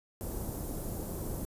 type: band-stop noise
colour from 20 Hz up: pink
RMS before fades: -37 dBFS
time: 0.21-1.45 s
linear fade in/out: 0 ms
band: 570 to 12000 Hz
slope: 12 dB/octave
effects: resampled to 32000 Hz